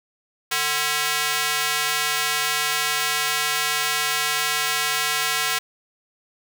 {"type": "tone with high-pass filter", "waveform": "square", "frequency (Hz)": 149.4, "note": "D3", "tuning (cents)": 30, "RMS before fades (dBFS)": -23, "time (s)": [0.51, 5.59], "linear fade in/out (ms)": 10, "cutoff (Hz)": 1600, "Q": 0.76, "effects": []}